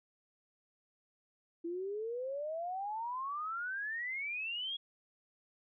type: exponential sweep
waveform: sine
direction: up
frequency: 330.8 to 3345 Hz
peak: -36 dBFS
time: 1.64-4.77 s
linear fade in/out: 10 ms
effects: none